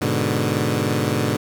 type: chord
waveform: 15% pulse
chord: G# diminished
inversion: none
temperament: equal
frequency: 103.83 / 123.47 / 146.83 Hz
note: G#2 / B2 / D3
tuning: 0 / 0 / 0 cents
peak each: -17 dBFS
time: 0.01-1.37 s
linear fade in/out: 10 ms
effects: none